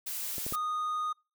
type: noise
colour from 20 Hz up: blue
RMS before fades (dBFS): -36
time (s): 0.06-0.56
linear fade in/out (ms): 10
type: clicks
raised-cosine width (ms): 2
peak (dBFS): -28 / -26 / -25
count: 3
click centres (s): 0.382 / 0.465 / 0.524
type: tone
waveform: triangle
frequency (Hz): 1236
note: D#6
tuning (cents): -12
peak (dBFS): -28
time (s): 0.53-1.13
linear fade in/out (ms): 10
effects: noise-tail reverb RT60 0.3 s tail -26 dB re dry